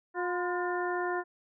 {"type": "harmonic tone with a mistuned harmonic", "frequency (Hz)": 356.9, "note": "F4", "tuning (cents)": 38, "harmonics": [1, 2, 3, 4, 5], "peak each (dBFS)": [-32, -35, -37, -38, -39], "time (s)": [0.14, 1.24], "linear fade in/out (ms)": 50, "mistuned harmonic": 3, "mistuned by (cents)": -62, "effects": []}